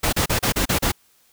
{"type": "noise bursts", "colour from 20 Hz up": "pink", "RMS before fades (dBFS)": -20, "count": 7, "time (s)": [0.03, 0.92], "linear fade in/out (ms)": 10, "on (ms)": 98, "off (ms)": 34, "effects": ["white hiss -59 dBFS RMS until 1.32 s"]}